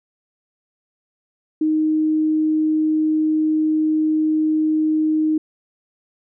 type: tone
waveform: sine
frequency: 311.1 Hz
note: D#4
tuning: in tune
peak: -15 dBFS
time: 1.61-5.38 s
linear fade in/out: 5 ms
effects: none